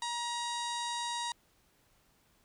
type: harmonic tone with a mistuned harmonic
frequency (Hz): 949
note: A#5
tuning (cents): +31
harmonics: 1 / 2 / 3 / 4 / 5 / 6 / 7 / 8 / 9 / 10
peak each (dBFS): -36 / -44 / -49 / -40 / -47 / -49 / -48 / -49 / -54 / -50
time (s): 0.02-1.32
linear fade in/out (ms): 2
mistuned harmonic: 9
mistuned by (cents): -41
effects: pink hiss -69 dBFS RMS until 2.44 s